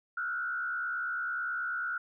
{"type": "tone with frequency modulation", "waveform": "sine", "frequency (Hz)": 1434, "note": "F6", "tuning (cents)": 45, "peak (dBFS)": -31, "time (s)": [0.17, 1.98], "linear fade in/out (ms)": 5, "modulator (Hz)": 69.1, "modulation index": 1.1, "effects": []}